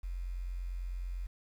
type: tone with quantisation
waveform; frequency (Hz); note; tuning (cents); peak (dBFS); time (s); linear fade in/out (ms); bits
sine; 44.52; F1; +34; -35; 0.03-1.27; 10; 10
effects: none